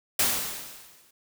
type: noise with exponential decay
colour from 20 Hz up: white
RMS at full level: -21 dBFS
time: 0.19-1.11 s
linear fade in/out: 5 ms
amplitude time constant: 200 ms
effects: none